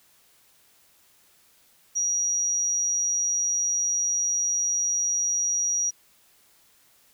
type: tone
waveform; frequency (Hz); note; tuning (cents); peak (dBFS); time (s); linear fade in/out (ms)
sine; 5760; F#8; -47; -22; 1.95-5.91; 20
effects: white hiss -60 dBFS RMS until 7.13 s